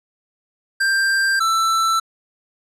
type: tone pair in turn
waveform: square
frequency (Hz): 1582 / 1330.3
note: G6 / E6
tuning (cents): +15 / +15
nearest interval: minor third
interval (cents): 300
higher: first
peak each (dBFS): -16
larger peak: neither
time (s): 0.8-1.4 / 1.4-2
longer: neither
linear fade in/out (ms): 10
effects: low-pass 10000 Hz 12 dB/octave